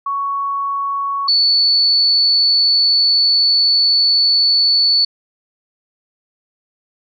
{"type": "tone pair in turn", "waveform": "sine", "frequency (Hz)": [1114, 4456], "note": ["C#6", "C#8"], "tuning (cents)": [8, 8], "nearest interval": "2 octaves", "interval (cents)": 2400, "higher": "second", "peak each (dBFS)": [-17, -10], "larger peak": "second", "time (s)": [[0.06, 1.28], [1.28, 5.05]], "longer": "second", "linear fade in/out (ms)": 5, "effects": []}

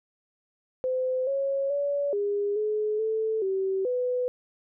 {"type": "tone with pitch steps", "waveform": "sine", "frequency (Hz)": [513, 549, 570, 407.4, 425.8, 440.1, 383.7, 498.1], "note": ["C5", "C#5", "C#5", "G#4", "G#4", "A4", "G4", "B4"], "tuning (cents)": [-34, -17, 48, -33, 43, 0, -37, 15], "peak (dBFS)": -24, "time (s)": [0.84, 4.28], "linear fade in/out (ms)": 0, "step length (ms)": 430, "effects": []}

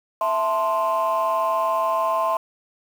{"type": "chord", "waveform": "sine", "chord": "A minor", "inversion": "second", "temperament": "equal", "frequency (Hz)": [659.3, 880, 1046.5], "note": ["E5", "A5", "C6"], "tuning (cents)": [0, 0, 0], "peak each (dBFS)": [-22, -26, -20], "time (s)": [0.21, 2.37], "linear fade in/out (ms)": 2, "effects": ["tanh soft clip ceiling -14 dBFS", "7-bit"]}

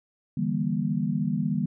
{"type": "chord", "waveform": "sine", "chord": "E half-diminished seventh", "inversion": "third", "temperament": "just", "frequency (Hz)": [148.33, 164.81, 197.78, 237.3], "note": ["D3", "E3", "G3", "Bb3"], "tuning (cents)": [18, 0, 16, 31], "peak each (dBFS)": [-30, -30, -28, -29], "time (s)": [0.37, 1.66], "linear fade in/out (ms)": 5, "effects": []}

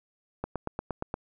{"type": "click train", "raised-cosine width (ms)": 1, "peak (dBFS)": -17, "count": 7, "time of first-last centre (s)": [0.44, 1.141], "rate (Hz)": 8.56, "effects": []}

